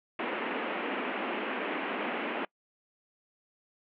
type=band-pass noise; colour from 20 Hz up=pink; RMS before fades=-34 dBFS; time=0.19-2.45 s; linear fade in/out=2 ms; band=220 to 2900 Hz; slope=48 dB/octave; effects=noise-tail reverb RT60 0.1 s tail -25 dB re dry